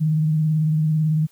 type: tone with vibrato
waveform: sine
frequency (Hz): 155.56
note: D#3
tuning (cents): 0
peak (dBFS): -16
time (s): 0-1.27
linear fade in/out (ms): 20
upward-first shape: sine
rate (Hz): 18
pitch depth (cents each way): 37
effects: white hiss -58 dBFS RMS until 1.31 s